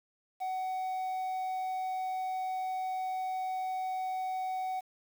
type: tone with quantisation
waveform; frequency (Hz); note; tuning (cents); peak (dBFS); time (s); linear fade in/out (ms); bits
triangle; 749; F#5; +21; -30; 0.4-4.81; 20; 9
effects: none